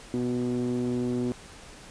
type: tone with low-pass filter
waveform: 5% pulse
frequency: 123.1 Hz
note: B2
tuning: 5 cents flat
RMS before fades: -28 dBFS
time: 0.14-1.32 s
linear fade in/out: 0 ms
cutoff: 300 Hz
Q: 6.1
effects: pink hiss -47 dBFS RMS until 1.9 s + resampled to 22050 Hz